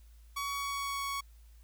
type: tone with pitch glide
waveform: sawtooth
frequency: 1126 to 1114.4 Hz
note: C#6 to C#6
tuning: +27 to +9 cents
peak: -30 dBFS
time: 0.36-1.21 s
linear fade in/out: 10 ms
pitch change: -18 cents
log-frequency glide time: 0.54-1.04 s
effects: added 56 Hz sine -53 dBFS peak until 1.63 s + white hiss -69 dBFS RMS until 1.63 s